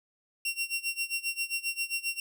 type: tone with tremolo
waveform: sawtooth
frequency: 2740 Hz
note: F7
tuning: 34 cents flat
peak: -24 dBFS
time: 0.45-2.2 s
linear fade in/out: 2 ms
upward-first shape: sine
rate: 7.5 Hz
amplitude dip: 90%
effects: none